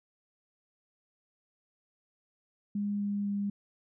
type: tone with pitch steps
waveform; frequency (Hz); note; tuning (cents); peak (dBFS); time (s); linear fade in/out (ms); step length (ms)
sine; 204.2 / 203 / 201.9; G#3 / G#3 / G#3; -29 / -39 / -49; -29; 2.75-3.5; 5; 250
effects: none